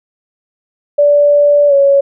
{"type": "tone with pitch glide", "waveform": "sine", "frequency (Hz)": [581, 557.3], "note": ["D5", "C#5"], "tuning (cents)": [-19, 9], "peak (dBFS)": -5, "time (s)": [0.98, 2.01], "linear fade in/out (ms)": 10, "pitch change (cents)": -72, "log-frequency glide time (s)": [1.68, 1.73], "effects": []}